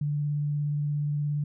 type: tone with vibrato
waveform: sine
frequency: 146.83 Hz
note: D3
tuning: in tune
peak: -25 dBFS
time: 0.01-1.44 s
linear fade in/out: 5 ms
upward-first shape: square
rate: 17 Hz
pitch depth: 9 cents each way
effects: none